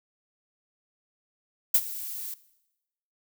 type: noise with ADSR envelope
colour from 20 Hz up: violet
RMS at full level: -18 dBFS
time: 1.74-2.34 s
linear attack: 6 ms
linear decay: 58 ms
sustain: -18 dB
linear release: 3 ms
effects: noise-tail reverb RT60 0.9 s tail -18 dB re dry